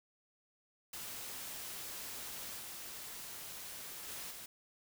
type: noise with level steps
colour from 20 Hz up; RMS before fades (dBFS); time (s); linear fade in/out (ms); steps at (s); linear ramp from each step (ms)
white; -45 / -47 / -45 / -49; 0.93-4.46; 5; 2.58 / 4.07 / 4.3; 20
effects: none